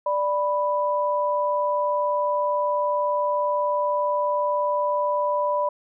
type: tone pair together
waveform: sine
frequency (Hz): 589 / 987.8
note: D5 / B5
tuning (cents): +5 / 0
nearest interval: major sixth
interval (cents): 895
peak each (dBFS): -23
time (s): 0.06-5.69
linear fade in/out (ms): 5
effects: none